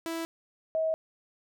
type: tone pair in turn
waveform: sawtooth / sine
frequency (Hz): 329.6 / 639.7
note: E4 / D#5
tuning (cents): 0 / +48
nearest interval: major seventh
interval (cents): 1148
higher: second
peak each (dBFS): -28 / -25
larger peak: second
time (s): 0.06-0.25 / 0.75-0.94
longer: neither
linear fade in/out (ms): 0
effects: none